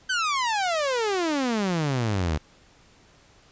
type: exponential sweep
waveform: sawtooth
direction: down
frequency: 1568 to 73.42 Hz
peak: -19 dBFS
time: 0.09-2.38 s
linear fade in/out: 10 ms
effects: pink hiss -56 dBFS RMS until 3.51 s + resampled to 16000 Hz